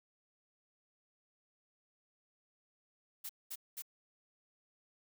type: noise bursts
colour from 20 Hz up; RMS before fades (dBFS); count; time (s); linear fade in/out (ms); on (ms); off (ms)
blue; -43; 3; 3.24-3.822; 10; 54; 210
effects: none